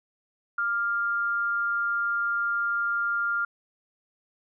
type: tone pair together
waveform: sine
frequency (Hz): 1191 / 1396.9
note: D6 / F6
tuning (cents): +24 / 0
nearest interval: minor third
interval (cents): 276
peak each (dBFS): -35 / -24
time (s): 0.58-3.45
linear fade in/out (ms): 5
effects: none